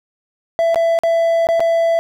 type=tone with dropouts; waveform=triangle; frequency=666 Hz; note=E5; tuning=18 cents sharp; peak=-10 dBFS; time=0.59-1.99 s; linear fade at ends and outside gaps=0 ms; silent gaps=0.745-0.758 / 0.989-1.035 / 1.47-1.488 / 1.596-1.604 s; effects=none